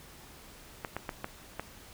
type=clicks; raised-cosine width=0.5 ms; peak=-19 dBFS; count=5; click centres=0.848 / 0.966 / 1.092 / 1.244 / 1.596 s; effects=pink hiss -52 dBFS RMS until 1.93 s